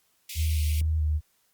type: high-pass noise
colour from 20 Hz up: pink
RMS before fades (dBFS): -38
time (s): 0.29-0.81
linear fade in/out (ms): 5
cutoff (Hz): 2100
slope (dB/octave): 96
type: tone with vibrato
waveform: sine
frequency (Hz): 77.5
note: D#2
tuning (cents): -6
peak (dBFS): -22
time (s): 0.35-1.21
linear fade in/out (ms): 50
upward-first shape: square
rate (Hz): 2.3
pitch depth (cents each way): 26
effects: white hiss -68 dBFS RMS until 1.53 s + Opus 48 kbps